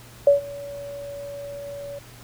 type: tone with ADSR envelope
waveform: sine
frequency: 568 Hz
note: C#5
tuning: 42 cents sharp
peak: -9 dBFS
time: 0.27-1.99 s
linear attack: 3 ms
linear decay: 130 ms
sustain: -23 dB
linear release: 7 ms
effects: added 119 Hz sine -47 dBFS peak until 2.23 s + pink hiss -47 dBFS RMS until 2.23 s